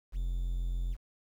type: tone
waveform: triangle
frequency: 43.65 Hz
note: F1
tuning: in tune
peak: -28 dBFS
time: 0.12-0.97 s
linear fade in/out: 50 ms
effects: 10-bit